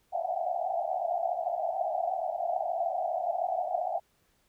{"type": "band-pass noise", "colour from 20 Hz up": "white", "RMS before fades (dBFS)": -31, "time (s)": [0.12, 4], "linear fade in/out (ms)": 20, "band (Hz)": [650, 760], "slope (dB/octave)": 96, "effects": ["pink hiss -70 dBFS RMS until 4.48 s"]}